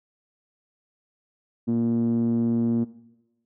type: tone with low-pass filter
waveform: 5% pulse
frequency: 116.54 Hz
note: A#2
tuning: in tune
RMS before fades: -23 dBFS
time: 1.67-2.85 s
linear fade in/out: 20 ms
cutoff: 260 Hz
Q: 6.2
effects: noise-tail reverb RT60 1.0 s tail -19 dB re dry